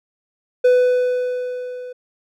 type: tone with level ramp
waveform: triangle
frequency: 498.7 Hz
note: B4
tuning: 17 cents sharp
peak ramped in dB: -7 to -28 dBFS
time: 0.64-1.93 s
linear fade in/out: 10 ms
effects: none